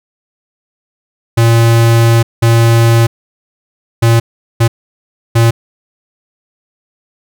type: tone bursts at uneven times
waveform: square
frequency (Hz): 115.6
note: A#2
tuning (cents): -14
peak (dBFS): -6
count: 5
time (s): 1.37-2.23 / 2.42-3.07 / 4.02-4.2 / 4.6-4.68 / 5.35-5.51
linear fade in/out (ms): 10
effects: none